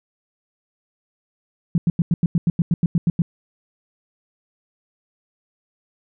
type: tone bursts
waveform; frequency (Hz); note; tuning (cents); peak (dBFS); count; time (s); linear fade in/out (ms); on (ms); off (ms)
sine; 169.7; F3; -49; -13; 13; 1.75-3.22; 2; 30; 90
effects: none